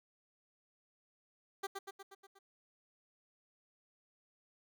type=tone with echo; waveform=15% pulse; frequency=392 Hz; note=G4; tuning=in tune; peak=-30 dBFS; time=1.63-1.67 s; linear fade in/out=10 ms; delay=120 ms; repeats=6; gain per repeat=-4 dB; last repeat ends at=2.39 s; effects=none